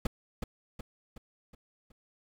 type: noise with echo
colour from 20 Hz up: brown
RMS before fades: -28 dBFS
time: 0.05-0.07 s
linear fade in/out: 5 ms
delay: 370 ms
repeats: 5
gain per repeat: -6 dB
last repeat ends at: 1.92 s
effects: none

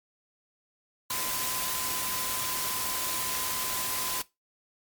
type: tone in noise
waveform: sine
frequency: 1022 Hz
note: C6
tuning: 41 cents flat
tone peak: -38 dBFS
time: 1.1-4.22 s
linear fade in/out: 5 ms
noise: white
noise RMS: -31 dBFS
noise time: 1.1-4.22 s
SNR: -10 dB
effects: noise-tail reverb RT60 0.2 s tail -19 dB re dry + MP3 96 kbps

